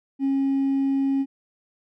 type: tone with hard clipping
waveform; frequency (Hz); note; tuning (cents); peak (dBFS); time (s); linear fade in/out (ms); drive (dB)
triangle; 272.5; C#4; -29; -19; 0.19-1.26; 50; 2
effects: none